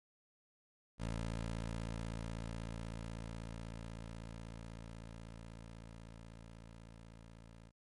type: tone with level ramp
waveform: 15% pulse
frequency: 56.2 Hz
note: A1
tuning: 37 cents sharp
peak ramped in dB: -31 to -49 dBFS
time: 0.98-7.72 s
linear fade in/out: 50 ms
effects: MP3 48 kbps